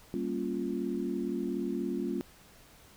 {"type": "chord", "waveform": "sine", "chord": "G half-diminished seventh", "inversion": "none", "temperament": "equal", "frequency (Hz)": [196, 233.1, 277.2, 349.2], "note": ["G3", "Bb3", "Db4", "F4"], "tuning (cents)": [0, 0, 0, 0], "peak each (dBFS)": [-37, -36, -36, -35], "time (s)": [0.14, 2.21], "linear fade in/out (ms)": 0, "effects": ["pink hiss -57 dBFS RMS until 2.96 s"]}